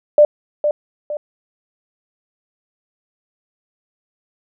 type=tone with echo; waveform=sine; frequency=594 Hz; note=D5; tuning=20 cents sharp; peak=-5 dBFS; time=0.18-0.25 s; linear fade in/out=2 ms; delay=460 ms; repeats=2; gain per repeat=-8 dB; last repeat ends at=1.17 s; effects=none